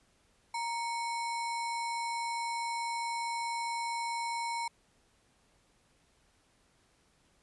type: tone with sample-and-hold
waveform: sine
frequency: 932.3 Hz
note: A#5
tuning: in tune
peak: -32 dBFS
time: 0.54-4.68 s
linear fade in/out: 5 ms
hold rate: 3150 Hz
effects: pink hiss -69 dBFS RMS until 7.42 s + resampled to 24000 Hz